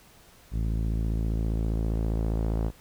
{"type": "tone with low-pass filter sweep", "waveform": "sawtooth", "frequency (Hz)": 55, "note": "A1", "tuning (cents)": 0, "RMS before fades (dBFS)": -27, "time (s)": [0.51, 2.72], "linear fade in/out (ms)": 50, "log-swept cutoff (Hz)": [210, 740], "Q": 0.79, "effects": ["pink hiss -55 dBFS RMS until 2.8 s"]}